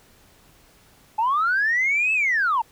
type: linear two-way sweep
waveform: sine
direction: up then down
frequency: 843 to 2637 to 859 Hz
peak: -17 dBFS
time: 1.18-2.62 s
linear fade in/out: 10 ms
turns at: 2.13 s
effects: tanh soft clip ceiling -14 dBFS + pink hiss -55 dBFS RMS until 2.71 s